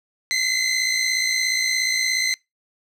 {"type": "tone pair together", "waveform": "20% pulse", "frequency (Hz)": [2027, 2084], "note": ["B6", "C7"], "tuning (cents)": [45, -7], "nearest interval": "unison", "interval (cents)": 48, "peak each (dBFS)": -17, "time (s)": [0.31, 2.34], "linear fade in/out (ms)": 0, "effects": ["noise-tail reverb RT60 0.2 s tail -24 dB re dry", "low-pass 10000 Hz 12 dB/octave"]}